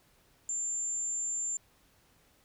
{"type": "tone", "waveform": "sine", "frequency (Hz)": 7260, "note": "A#8", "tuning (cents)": -47, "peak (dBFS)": -31, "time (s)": [0.49, 1.57], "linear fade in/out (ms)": 2, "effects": ["pink hiss -66 dBFS RMS until 2.44 s"]}